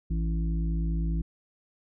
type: harmonic tone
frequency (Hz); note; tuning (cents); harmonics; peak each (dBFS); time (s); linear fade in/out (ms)
55; A1; 0; 1 / 3 / 5 / 6; -26 / -31 / -42 / -43; 0.1-1.22; 10
effects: none